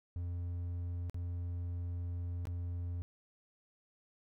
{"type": "tone with dropouts", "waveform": "triangle", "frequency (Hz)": 87.3, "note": "F2", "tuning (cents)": 0, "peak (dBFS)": -34, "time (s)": [0.16, 3.02], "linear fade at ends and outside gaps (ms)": 0, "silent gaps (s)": [[1.097, 1.144], [2.454, 2.471]], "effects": []}